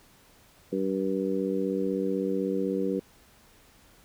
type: harmonic tone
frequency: 96 Hz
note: G2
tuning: 36 cents flat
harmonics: 2 / 3 / 4 / 5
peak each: -31 / -31 / -31 / -31 dBFS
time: 0.72-3 s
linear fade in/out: 10 ms
effects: pink hiss -58 dBFS RMS until 4.04 s